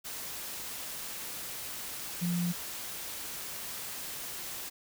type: tone in noise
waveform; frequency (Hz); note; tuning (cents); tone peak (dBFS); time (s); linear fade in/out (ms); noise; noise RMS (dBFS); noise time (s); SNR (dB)
sine; 174.61; F3; 0; -28; 2.21-2.53; 20; white; -40; 0.04-4.7; +9
effects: none